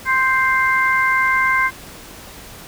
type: harmonic tone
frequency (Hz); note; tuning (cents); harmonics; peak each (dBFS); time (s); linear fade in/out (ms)
523.3; C5; 0; 2 / 3 / 4; -18 / -18 / -18; 0.05-1.71; 50
effects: pink hiss -38 dBFS RMS until 2.67 s